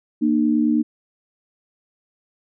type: tone pair together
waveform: sine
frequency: 233.1 / 302.8 Hz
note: A#3 / D#4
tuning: 0 / -47 cents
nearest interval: perfect fourth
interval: 453 cents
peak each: -18 dBFS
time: 0.21-0.83 s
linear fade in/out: 20 ms
effects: none